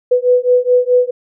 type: beating tone pair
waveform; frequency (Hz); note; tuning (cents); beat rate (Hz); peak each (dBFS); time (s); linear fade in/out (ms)
sine; 493.9 / 498.6; B4 / B4; 0 / +16; 4.7; -12; 0.11-1.11; 10
effects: none